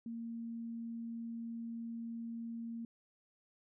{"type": "tone", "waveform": "sine", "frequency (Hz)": 230.8, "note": "A#3", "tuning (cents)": -17, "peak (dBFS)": -40, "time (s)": [0.06, 2.85], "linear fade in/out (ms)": 2, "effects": []}